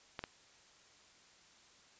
clicks, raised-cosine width 0.3 ms, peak -24 dBFS, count 2, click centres 0.192 / 0.239 s, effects white hiss -63 dBFS RMS until 1.99 s + resampled to 16000 Hz

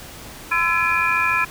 sine tone cluster, 1020 / 1335 / 1697 / 2372 / 2466 Hz, C6 / E6 / G#6 / D7 / D#7, -44 / +22 / +37 / +17 / -16 cents, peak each -23 dBFS, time 0.51-1.45 s, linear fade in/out 10 ms, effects pink hiss -38 dBFS RMS until 1.5 s

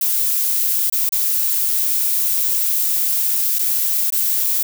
violet noise with dropouts, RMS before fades -18 dBFS, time 0.01-4.63 s, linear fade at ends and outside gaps 5 ms, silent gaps 0.9-0.924 / 1.092-1.122 / 3.587-3.591 / 4.104-4.123 s, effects none

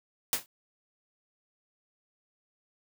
white noise with exponential decay, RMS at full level -23 dBFS, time 0.33-0.46 s, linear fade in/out 1 ms, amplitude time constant 27 ms, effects high-pass 80 Hz 12 dB/octave

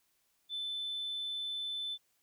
sine tone, 3520 Hz, A7, in tune, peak -34 dBFS, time 0.49-1.98 s, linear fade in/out 50 ms, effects tanh soft clip ceiling -32 dBFS + white hiss -75 dBFS RMS until 2.22 s

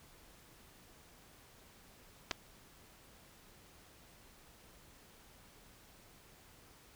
clicks, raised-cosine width 0.2 ms, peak -18 dBFS, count 2, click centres 2.311 / 2.314 s, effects pink hiss -61 dBFS RMS until 6.95 s

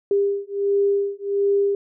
sine beating tone pair, 399.9 / 401.3 Hz, G4 / G4, +35 / +41 cents, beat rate 1.4 Hz, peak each -21 dBFS, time 0.11-1.75 s, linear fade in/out 2 ms, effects none

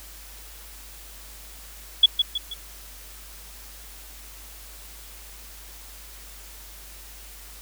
sine tone with echo, 3379 Hz, G#7, 29 cents sharp, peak -9 dBFS, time 2.03-2.06 s, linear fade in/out 5 ms, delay 160 ms, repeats 3, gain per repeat -7 dB, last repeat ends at 2.54 s, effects added 50 Hz sine -45 dBFS peak until 7.61 s + white hiss -45 dBFS RMS until 7.61 s

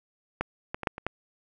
clicks, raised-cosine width 0.5 ms, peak -12 / -16 / -19 / -9 / -22 / -13 dBFS, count 6, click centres 0.41 / 0.745 / 0.833 / 0.872 / 0.981 / 1.066 s, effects none

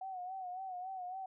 sine tone with vibrato, 743 Hz, F#5, 7 cents sharp, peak -40 dBFS, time 0.01-1.26 s, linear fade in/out 5 ms, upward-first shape sine, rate 3.6 Hz, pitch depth 64 cents each way, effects none

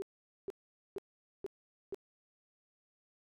sine tone bursts, 391.4 Hz, G4, 3 cents flat, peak -36 dBFS, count 5, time 0-1.945 s, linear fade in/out 0 ms, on 21 ms, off 460 ms, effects none

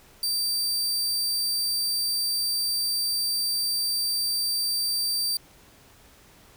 sawtooth tone, 4668 Hz, D8, 11 cents flat, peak -21 dBFS, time 0.23-5.37 s, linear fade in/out 2 ms, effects pink hiss -54 dBFS RMS until 6.56 s

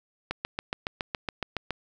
click train, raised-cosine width 0.3 ms, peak -13 dBFS, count 11, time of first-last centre 0.31-1.707 s, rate 7.16 Hz, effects none

